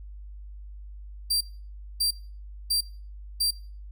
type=tone bursts; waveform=sawtooth; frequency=4712 Hz; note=D8; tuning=5 cents sharp; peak=-19 dBFS; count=4; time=1.3-3.51 s; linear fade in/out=10 ms; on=110 ms; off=590 ms; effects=noise-tail reverb RT60 0.4 s tail -23 dB re dry + added 50 Hz sine -39 dBFS peak until 3.91 s